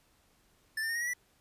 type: tone with pitch steps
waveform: square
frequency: 1760 / 1799.1 / 1839 / 1879.8 / 1921.5 / 1964.2 Hz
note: A6 / A6 / A#6 / A#6 / B6 / B6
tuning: 0 / +38 / -24 / +14 / -48 / -10 cents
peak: -32 dBFS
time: 0.77-1.136 s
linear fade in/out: 5 ms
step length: 61 ms
effects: pink hiss -68 dBFS RMS until 1.4 s + resampled to 32000 Hz